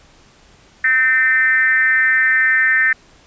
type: tone with frequency modulation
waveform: sine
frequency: 1811 Hz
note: A6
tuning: 49 cents sharp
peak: -11 dBFS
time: 0.84-2.93 s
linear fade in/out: 5 ms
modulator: 259 Hz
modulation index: 0.93
effects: pink hiss -49 dBFS RMS until 3.26 s + resampled to 16000 Hz